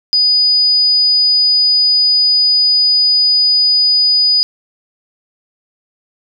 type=tone; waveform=sine; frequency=4950 Hz; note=D#8; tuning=10 cents flat; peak=-8 dBFS; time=0.13-4.43 s; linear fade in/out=0 ms; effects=none